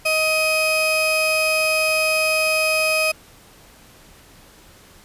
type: tone pair together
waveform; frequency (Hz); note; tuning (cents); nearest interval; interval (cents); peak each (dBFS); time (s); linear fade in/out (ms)
35% pulse; 629 / 2516; D#5 / D#7; +19 / +19; 2 octaves; 2400; -19; 0.05-3.12; 10
effects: pink hiss -48 dBFS RMS until 5.04 s + resampled to 32000 Hz